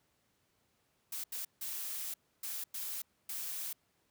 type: noise bursts at uneven times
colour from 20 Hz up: blue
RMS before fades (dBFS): -40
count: 6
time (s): 1.12-1.24 / 1.32-1.45 / 1.61-2.14 / 2.43-2.64 / 2.74-3.02 / 3.29-3.73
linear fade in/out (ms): 5
effects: pink hiss -75 dBFS RMS until 4.1 s + high-pass 80 Hz 12 dB/octave